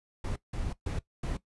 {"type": "noise bursts at uneven times", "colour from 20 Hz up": "brown", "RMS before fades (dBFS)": -33, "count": 4, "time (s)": [[0.24, 0.36], [0.53, 0.73], [0.86, 0.99], [1.23, 1.37]], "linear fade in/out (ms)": 5, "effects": ["noise-tail reverb RT60 0.1 s tail -17 dB re dry", "resampled to 24000 Hz"]}